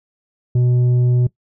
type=tone with tanh clipping; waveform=sine; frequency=123.47 Hz; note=B2; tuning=in tune; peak=-13 dBFS; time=0.55-1.27 s; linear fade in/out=5 ms; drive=6 dB; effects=noise-tail reverb RT60 0.1 s tail -20 dB re dry